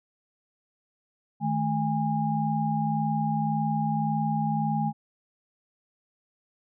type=tone cluster; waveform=sine; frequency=155.1 / 216.9 / 817 Hz; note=D#3 / A3 / G#5; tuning=-5 / -25 / -29 cents; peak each=-28 dBFS; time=1.4-4.93 s; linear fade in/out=50 ms; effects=none